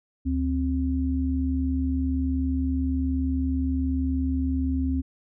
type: tone pair together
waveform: sine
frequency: 74 / 263.2 Hz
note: D2 / C4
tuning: +14 / +10 cents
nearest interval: octave + minor seventh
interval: 2196 cents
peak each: -25 dBFS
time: 0.25-5.02 s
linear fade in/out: 20 ms
effects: none